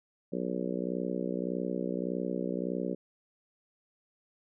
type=harmonic tone; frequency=61.7 Hz; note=B1; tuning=1 cent flat; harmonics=3 / 4 / 5 / 6 / 7 / 8 / 9; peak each=-36 / -37 / -38 / -39 / -39 / -40 / -41 dBFS; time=0.32-2.95 s; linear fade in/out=10 ms; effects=none